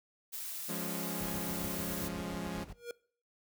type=noise; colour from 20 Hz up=blue; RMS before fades=-41 dBFS; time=0.32-2.09 s; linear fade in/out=20 ms
type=chord; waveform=sawtooth; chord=Db major; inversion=first; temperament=equal; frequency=174.61 / 207.7 / 277.2 Hz; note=F3 / Ab3 / Db4; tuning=0 / 0 / 0 cents; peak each=-36 / -38 / -40 dBFS; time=0.68-2.65 s; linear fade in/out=20 ms
type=noise with tremolo; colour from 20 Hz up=brown; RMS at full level=-41 dBFS; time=1.2-2.73 s; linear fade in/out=5 ms; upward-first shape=square; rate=7.4 Hz; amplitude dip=45%
type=tone with exponential growth; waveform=square; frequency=475.8 Hz; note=A#4; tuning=35 cents sharp; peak=-36 dBFS; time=2.72-2.91 s; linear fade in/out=2 ms; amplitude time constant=40 ms
effects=noise-tail reverb RT60 0.5 s tail -22 dB re dry + high-pass 60 Hz 12 dB/octave